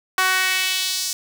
sawtooth tone with high-pass filter sweep, 374 Hz, F#4, 19 cents sharp, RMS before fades -21 dBFS, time 0.18-1.13 s, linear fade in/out 2 ms, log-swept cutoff 1200 to 5800 Hz, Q 1.7, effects none

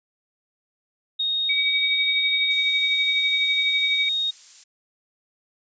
sine tone, 3724 Hz, A#7, 2 cents flat, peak -21 dBFS, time 1.19-4.31 s, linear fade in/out 10 ms
sine tone with tremolo, 2280 Hz, C#7, 48 cents sharp, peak -19 dBFS, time 1.49-4.09 s, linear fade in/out 5 ms, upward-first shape triangle, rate 12 Hz, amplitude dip 65%
violet noise, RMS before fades -37 dBFS, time 2.5-4.64 s, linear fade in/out 10 ms
effects resampled to 16000 Hz

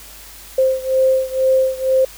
sine beating tone pair, 523.3 / 525.4 Hz, C5 / C5, 0 / +7 cents, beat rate 2.1 Hz, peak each -15 / -17 dBFS, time 0.58-2.05 s, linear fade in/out 5 ms, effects added 50 Hz sine -44 dBFS peak until 2.17 s + white hiss -39 dBFS RMS until 2.17 s

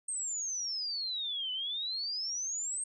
sine exponential two-way sweep, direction down then up, 8520 to 2981 to 8520 Hz, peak -33 dBFS, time 0.08-2.84 s, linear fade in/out 5 ms, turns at 1.52 s, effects none

